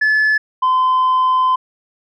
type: tone pair in turn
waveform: sine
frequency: 1726 / 1026.3 Hz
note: A6 / C6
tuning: -34 / -34 cents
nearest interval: major sixth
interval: 900 cents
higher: first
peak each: -9 dBFS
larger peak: neither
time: 0.01-0.38 / 0.62-1.56 s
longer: second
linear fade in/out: 10 ms
effects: tanh soft clip ceiling -10 dBFS